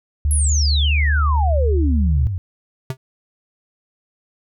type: tone with pitch glide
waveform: sine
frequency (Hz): 73.2 to 73.79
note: D2 to D2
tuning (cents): -5 to +9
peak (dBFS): -14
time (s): 0.25-2.27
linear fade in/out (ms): 0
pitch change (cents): +14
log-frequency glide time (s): 0.72-1.59
type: exponential sweep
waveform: sine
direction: down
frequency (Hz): 11175 to 85.2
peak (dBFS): -20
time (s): 0.31-2.38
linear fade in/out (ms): 0
type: tone with exponential decay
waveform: square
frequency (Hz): 130.81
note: C3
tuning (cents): 0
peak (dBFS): -19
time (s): 2.9-2.97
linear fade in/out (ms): 2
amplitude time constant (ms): 15
effects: none